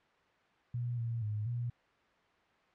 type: tone with pitch steps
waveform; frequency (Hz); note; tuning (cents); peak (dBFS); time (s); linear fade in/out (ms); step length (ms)
sine; 120.8 / 116.2 / 105.9 / 120; B2 / A#2 / G#2 / B2; -38 / -5 / +34 / -49; -33; 0.74-1.7; 5; 240
effects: white hiss -67 dBFS RMS until 2.74 s + low-pass 2000 Hz 12 dB/octave